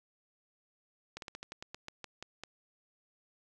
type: slowing click train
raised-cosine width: 0.2 ms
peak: -25 dBFS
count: 12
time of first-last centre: 1.17-2.436 s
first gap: 52 ms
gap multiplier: 1.15
effects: none